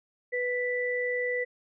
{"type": "tone pair together", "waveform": "sine", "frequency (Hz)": [493.9, 1975.5], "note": ["B4", "B6"], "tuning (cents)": [0, 0], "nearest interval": "2 octaves", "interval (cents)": 2400, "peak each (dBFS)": [-29, -30], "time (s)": [0.32, 1.45], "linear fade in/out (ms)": 20, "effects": []}